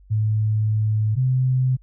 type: tone pair in turn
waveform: sine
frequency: 107.8 / 128.9 Hz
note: A2 / C3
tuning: -35 / -26 cents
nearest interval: minor third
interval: 309 cents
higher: second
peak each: -17 / -16 dBFS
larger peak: second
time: 0.1-1.16 / 1.16-1.77 s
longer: first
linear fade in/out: 20 ms
effects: added 48 Hz sine -47 dBFS peak until 1.82 s